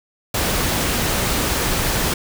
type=noise; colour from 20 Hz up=pink; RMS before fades=-20 dBFS; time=0.34-2.14 s; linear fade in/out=5 ms; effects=none